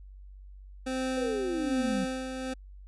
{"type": "tone with tremolo", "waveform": "25% pulse", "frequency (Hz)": 260, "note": "C4", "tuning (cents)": -11, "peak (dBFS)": -25, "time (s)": [0.86, 2.54], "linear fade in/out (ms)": 10, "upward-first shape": "sine", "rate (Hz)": 1.2, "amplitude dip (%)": 50}
{"type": "exponential sweep", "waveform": "sine", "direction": "down", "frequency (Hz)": [523.3, 185], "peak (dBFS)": -29, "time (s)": [1.17, 2.05], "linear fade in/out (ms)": 10}
{"effects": ["added 48 Hz sine -45 dBFS peak until 2.87 s", "resampled to 24000 Hz"]}